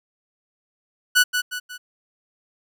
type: tone with echo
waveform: sawtooth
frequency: 1480 Hz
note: F#6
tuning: in tune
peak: -9 dBFS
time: 1.15-1.24 s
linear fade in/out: 20 ms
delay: 180 ms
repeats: 3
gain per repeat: -7 dB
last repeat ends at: 1.78 s
effects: none